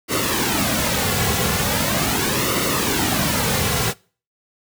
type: noise with flanger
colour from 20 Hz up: pink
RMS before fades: -20 dBFS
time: 0.08-3.94 s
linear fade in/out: 50 ms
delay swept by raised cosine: 1.2 to 3.3 ms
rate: 0.4 Hz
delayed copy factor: -0.6
effects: noise-tail reverb RT60 0.4 s tail -24 dB re dry + high-pass 60 Hz 12 dB/octave